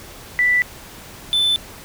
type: tone pair in turn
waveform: sine / triangle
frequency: 1975.5 / 3520 Hz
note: B6 / A7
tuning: 0 / 0 cents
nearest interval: minor seventh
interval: 1000 cents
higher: second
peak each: -13 dBFS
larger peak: neither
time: 0.39-0.62 / 1.33-1.56 s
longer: neither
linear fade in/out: 0 ms
effects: pink hiss -39 dBFS RMS until 1.84 s